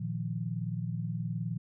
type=chord; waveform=sine; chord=Bb suspended fourth; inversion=none; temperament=equal; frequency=116.54 / 155.56 / 174.61 Hz; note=Bb2 / Eb3 / F3; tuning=0 / 0 / 0 cents; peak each=-35 / -37 / -36 dBFS; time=0-1.58 s; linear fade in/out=10 ms; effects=none